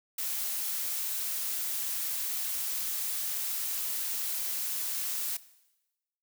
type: noise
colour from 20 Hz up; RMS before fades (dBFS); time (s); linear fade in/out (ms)
blue; -33; 0.18-5.37; 5
effects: noise-tail reverb RT60 1.0 s tail -18 dB re dry

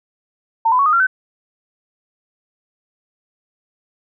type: tone with pitch steps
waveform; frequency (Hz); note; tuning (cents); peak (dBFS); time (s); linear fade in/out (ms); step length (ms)
sine; 906 / 1005.3 / 1115.4 / 1237.6 / 1373.2 / 1523.7; A#5 / B5 / C#6 / D#6 / F6 / G6; -50 / +30 / +10 / -10 / -30 / -50; -11; 0.65-1.07; 10; 70
effects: none

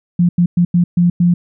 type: tone bursts at uneven times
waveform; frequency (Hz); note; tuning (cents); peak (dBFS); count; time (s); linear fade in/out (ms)
sine; 174.61; F3; 0; -8; 6; 0.19-0.29 / 0.38-0.46 / 0.57-0.65 / 0.74-0.84 / 0.97-1.1 / 1.2-1.34; 5
effects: none

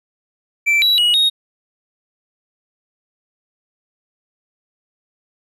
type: tone with pitch steps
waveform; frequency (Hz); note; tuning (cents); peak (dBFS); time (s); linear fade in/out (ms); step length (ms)
triangle; 2335 / 3910 / 2905 / 3745; D7 / B7 / F#7 / A#7; -11 / -18 / -32 / +7; -10; 0.66-1.3; 20; 160
effects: none

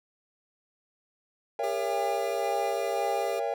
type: chord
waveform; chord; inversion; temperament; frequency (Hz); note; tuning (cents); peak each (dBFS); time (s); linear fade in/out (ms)
triangle; A# diminished seventh; none; just; 466.2 / 559.4 / 671.3 / 805.5; A#4 / C#5 / E5 / G5; 0 / +16 / +31 / +47; -31; 1.59-3.54; 2
type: tone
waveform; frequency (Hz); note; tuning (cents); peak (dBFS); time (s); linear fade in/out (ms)
25% pulse; 401.8; G4; +43; -29; 1.63-3.4; 10
effects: none

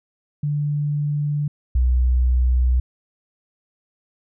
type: tone pair in turn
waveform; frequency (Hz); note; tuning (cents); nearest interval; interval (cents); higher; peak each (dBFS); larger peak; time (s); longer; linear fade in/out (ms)
sine; 146.83 / 62.36; D3 / B1; 0 / +17; octave + minor third; 1483; first; -19 / -14; second; 0.43-1.48 / 1.75-2.8; neither; 5
effects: none

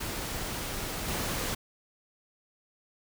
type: noise with level steps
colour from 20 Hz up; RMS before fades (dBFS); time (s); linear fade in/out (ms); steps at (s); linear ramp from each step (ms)
pink; -35 / -32; 0-1.55; 10; 1.08; 2
effects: none

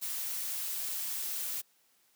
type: noise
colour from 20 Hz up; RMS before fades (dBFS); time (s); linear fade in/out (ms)
blue; -36; 0.01-1.62; 20
effects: white hiss -69 dBFS RMS until 2.15 s + high-pass 150 Hz 12 dB/octave

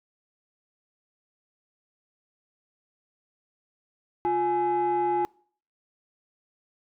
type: tone pair together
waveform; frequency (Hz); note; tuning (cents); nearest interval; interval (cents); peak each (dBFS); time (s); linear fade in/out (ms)
sine; 352.4 / 838.2; F4 / G#5; +16 / +16; octave + minor third; 1500; -24 / -22; 4.25-5.25; 0
effects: noise-tail reverb RT60 0.5 s tail -26 dB re dry + tanh soft clip ceiling -19 dBFS

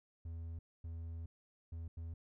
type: tone bursts at uneven times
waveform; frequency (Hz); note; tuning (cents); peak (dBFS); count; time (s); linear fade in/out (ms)
triangle; 82.7; E2; +6; -40; 4; 0.25-0.59 / 0.84-1.26 / 1.72-1.88 / 1.97-2.14; 5
effects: none

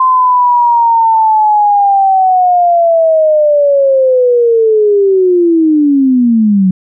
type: linear sweep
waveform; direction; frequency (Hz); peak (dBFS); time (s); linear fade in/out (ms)
sine; down; 1039 to 181.8; -5; 0-6.71; 5
effects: none

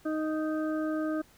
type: harmonic tone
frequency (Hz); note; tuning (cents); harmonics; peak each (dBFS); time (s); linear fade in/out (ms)
311.1; D#4; 0; 1 / 2 / 4 / 5; -29 / -35 / -41 / -43; 0.05-1.22; 10
effects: pink hiss -60 dBFS RMS until 1.37 s

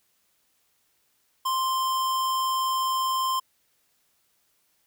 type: tone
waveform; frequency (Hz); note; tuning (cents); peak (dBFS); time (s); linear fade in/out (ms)
square; 1046.5; C6; 0; -24; 1.45-3.4; 10
effects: white hiss -69 dBFS RMS until 4.86 s

